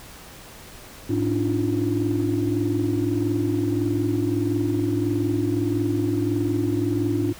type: tone cluster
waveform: sine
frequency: 107.6 / 282.1 / 303.7 / 347.7 Hz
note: A2 / C#4 / D#4 / F4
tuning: -38 / +30 / -42 / -8 cents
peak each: -25 dBFS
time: 1.09-7.33 s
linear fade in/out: 10 ms
effects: tanh soft clip ceiling -12 dBFS + pink hiss -43 dBFS RMS until 7.39 s